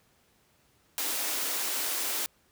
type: high-pass noise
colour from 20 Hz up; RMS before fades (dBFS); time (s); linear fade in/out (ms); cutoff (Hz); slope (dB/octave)
white; -31; 0.98-2.26; 0; 240; 96
effects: pink hiss -66 dBFS RMS until 2.51 s + high-pass 60 Hz 12 dB/octave